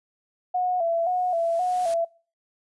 sine tone with vibrato, 698.5 Hz, F5, in tune, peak -21 dBFS, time 0.54-2.05 s, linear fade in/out 10 ms, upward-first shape square, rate 1.9 Hz, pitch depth 71 cents each way
white noise with exponential growth, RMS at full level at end -38 dBFS, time 0.83-1.94 s, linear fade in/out 2 ms, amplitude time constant 240 ms
effects noise-tail reverb RT60 0.4 s tail -24 dB re dry + resampled to 24000 Hz

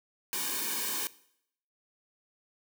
white noise with comb filter, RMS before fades -33 dBFS, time 0.33-1.07 s, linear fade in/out 0 ms, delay 1.5 ms, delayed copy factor -0.95, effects noise-tail reverb RT60 0.7 s tail -19 dB re dry + high-pass 200 Hz 12 dB/octave

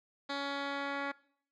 10% pulse tone with low-pass filter sweep, 280.4 Hz, C#4, 20 cents sharp, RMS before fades -37 dBFS, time 0.29-1.12 s, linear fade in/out 10 ms, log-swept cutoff 3900 to 2400 Hz, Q 2.3, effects noise-tail reverb RT60 0.6 s tail -21 dB re dry

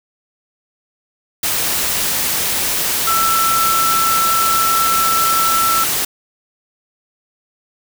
sine tone in noise, 1332 Hz, E6, 18 cents sharp, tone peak -14 dBFS, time 3.07-5.84 s, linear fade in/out 5 ms, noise white, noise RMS -18 dBFS, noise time 1.43-6.05 s, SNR +1 dB, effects none

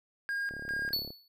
triangle tone with tremolo, 1622 Hz, G#6, 41 cents flat, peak -29 dBFS, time 0.29-0.93 s, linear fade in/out 0 ms, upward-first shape square, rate 2.5 Hz, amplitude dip 60%
click train, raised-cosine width 2 ms, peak -32 dBFS, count 22, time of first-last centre 0.51-1.105 s, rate 35.3 Hz
square tone with exponential decay, 4435 Hz, C#8, in tune, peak -26 dBFS, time 0.93-1.28 s, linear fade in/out 2 ms, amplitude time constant 75 ms
effects none

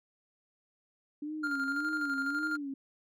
sine tone with vibrato, 289.2 Hz, D4, 27 cents flat, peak -35 dBFS, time 1.22-2.74 s, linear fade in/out 5 ms, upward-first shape sine, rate 1.8 Hz, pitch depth 120 cents each way
triangle tone with tremolo, 1402 Hz, F6, 6 cents sharp, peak -28 dBFS, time 1.43-2.57 s, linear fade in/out 10 ms, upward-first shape square, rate 12 Hz, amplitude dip 40%
effects none

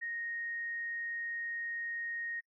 sine tone, 1864.7 Hz, A#6, in tune, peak -36 dBFS, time 0.01-2.41 s, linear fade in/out 20 ms, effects noise-tail reverb RT60 0.1 s tail -25 dB re dry

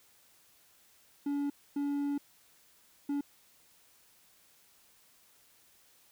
triangle tone bursts at uneven times, 285.1 Hz, C#4, 49 cents sharp, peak -28 dBFS, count 3, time 1.26-1.5 / 1.76-2.18 / 3.09-3.21 s, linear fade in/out 5 ms, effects white hiss -64 dBFS RMS until 6.11 s

